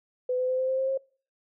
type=tone with pitch steps; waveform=sine; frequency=503 / 508.3 / 513.6 / 518.9 / 524.4 / 529.8 / 535.4 Hz; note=B4 / B4 / C5 / C5 / C5 / C5 / C5; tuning=+32 / +50 / -32 / -14 / +4 / +22 / +40 cents; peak=-24 dBFS; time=0.29-0.976 s; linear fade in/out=5 ms; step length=98 ms; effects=noise-tail reverb RT60 0.4 s tail -24 dB re dry